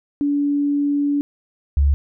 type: tone pair in turn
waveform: sine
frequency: 287.1 / 70.77 Hz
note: D4 / C#2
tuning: -39 / +36 cents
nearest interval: 2 octaves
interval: 2425 cents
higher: first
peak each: -16 / -12 dBFS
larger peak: second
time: 0.21-1.21 / 1.77-1.94 s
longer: first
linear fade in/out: 0 ms
effects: none